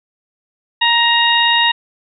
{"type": "harmonic tone", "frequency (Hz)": 938, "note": "A#5", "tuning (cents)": 11, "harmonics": [1, 2, 3, 4], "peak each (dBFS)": [-16, -16, -16, -16], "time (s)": [0.81, 1.72], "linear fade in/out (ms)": 10, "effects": []}